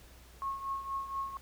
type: tone with tremolo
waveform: sine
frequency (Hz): 1090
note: C#6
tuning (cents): -29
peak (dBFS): -31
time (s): 0.42-1.37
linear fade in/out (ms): 0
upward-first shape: triangle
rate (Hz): 4.2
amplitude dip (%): 75
effects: added 60 Hz sine -55 dBFS peak until 1.41 s + pink hiss -58 dBFS RMS until 1.41 s